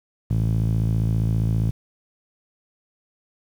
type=tone with band-pass filter; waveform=sawtooth; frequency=55 Hz; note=A1; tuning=in tune; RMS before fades=-21 dBFS; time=0.3-1.71 s; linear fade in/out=5 ms; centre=130 Hz; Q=2.8; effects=8-bit